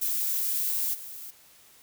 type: noise with level steps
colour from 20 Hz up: violet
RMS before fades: -28 / -41 dBFS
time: 0.01-1.31 s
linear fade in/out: 10 ms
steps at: 0.93 s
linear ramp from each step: 20 ms
effects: white hiss -56 dBFS RMS until 1.82 s